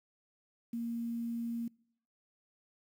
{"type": "tone with quantisation", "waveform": "sine", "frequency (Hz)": 233.1, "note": "A#3", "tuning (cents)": 0, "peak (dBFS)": -34, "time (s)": [0.73, 1.68], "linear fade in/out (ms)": 5, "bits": 10, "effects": ["noise-tail reverb RT60 0.7 s tail -26 dB re dry"]}